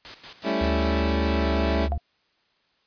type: noise with tremolo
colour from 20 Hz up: white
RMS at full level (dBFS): -38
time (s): 0.05-1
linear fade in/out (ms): 0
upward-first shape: square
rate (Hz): 5.4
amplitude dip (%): 70
type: chord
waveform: 20% pulse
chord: A dominant seventh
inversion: third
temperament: equal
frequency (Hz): 196 / 220 / 277.2 / 329.6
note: G3 / A3 / C#4 / E4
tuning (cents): 0 / 0 / 0 / 0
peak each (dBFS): -24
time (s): 0.43-1.89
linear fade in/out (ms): 50
type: tone with pitch glide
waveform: triangle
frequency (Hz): 73.42 to 71.66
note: D2 to D2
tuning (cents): 0 to -42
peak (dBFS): -22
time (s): 0.61-1.98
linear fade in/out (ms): 5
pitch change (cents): -42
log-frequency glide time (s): 1.37-1.45
type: tone with exponential decay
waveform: sine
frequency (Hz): 698.5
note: F5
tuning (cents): 0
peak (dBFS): -22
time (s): 1.92-2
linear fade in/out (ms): 0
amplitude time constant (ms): 16
effects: white hiss -67 dBFS RMS until 2.86 s + resampled to 11025 Hz